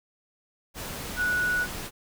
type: tone in noise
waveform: sine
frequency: 1470 Hz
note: F#6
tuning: 12 cents flat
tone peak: -23 dBFS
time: 1.16-1.67 s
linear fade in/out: 50 ms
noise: pink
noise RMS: -36 dBFS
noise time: 0.74-1.91 s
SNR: +10 dB
effects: none